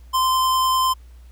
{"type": "tone with vibrato", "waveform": "square", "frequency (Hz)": 1037, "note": "C6", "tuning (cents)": -16, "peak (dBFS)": -17, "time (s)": [0.13, 0.94], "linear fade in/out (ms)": 20, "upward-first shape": "triangle", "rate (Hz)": 10, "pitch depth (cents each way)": 9, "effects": ["added 60 Hz sine -41 dBFS peak until 1.31 s", "pink hiss -59 dBFS RMS until 1.31 s"]}